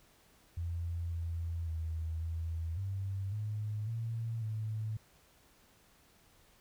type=tone with pitch steps; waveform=sine; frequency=85 / 83.8 / 80.8 / 82.3 / 97.2 / 106.2 / 114.2 / 109 Hz; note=F2 / E2 / E2 / E2 / G2 / G#2 / A#2 / A2; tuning=-46 / +29 / -34 / -2 / -14 / +39 / -35 / -16 cents; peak=-34 dBFS; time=0.57-4.97 s; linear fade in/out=5 ms; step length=550 ms; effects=pink hiss -65 dBFS RMS until 6.6 s